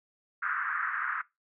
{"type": "band-pass noise", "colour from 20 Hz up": "white", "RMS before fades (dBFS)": -32, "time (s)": [0.42, 1.22], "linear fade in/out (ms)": 10, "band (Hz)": [1200, 1700], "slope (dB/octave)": 48, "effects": ["noise-tail reverb RT60 0.2 s tail -20 dB re dry"]}